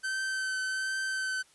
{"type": "tone with vibrato", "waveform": "45% pulse", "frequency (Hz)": 1539, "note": "G6", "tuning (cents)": -32, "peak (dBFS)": -30, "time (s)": [0.03, 1.43], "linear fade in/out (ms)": 20, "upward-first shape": "triangle", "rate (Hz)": 1.3, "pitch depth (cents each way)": 17, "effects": ["white hiss -62 dBFS RMS until 1.54 s", "resampled to 24000 Hz"]}